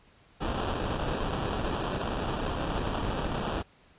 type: noise with sample-and-hold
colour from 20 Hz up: pink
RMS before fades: -31 dBFS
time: 0.4-3.63 s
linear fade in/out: 20 ms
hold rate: 2100 Hz
effects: pink hiss -60 dBFS RMS until 3.98 s + resampled to 8000 Hz